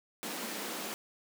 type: high-pass noise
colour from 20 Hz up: pink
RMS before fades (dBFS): -39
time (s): 0.23-0.94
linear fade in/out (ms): 0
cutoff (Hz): 190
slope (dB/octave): 48
effects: none